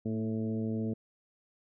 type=harmonic tone with a mistuned harmonic; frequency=110 Hz; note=A2; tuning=in tune; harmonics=1 / 2 / 3 / 4 / 5 / 6; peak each=-36 / -32 / -41 / -40 / -48 / -50 dBFS; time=0.05-0.94 s; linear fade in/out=10 ms; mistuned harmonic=2; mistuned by=+25 cents; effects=none